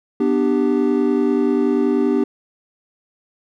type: chord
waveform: triangle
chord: G major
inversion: first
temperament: equal with one note detuned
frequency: 246.9 / 297.2 / 392 Hz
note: B3 / D4 / G4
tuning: 0 / +21 / 0 cents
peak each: -17 dBFS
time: 0.2-2.24 s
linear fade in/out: 5 ms
effects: none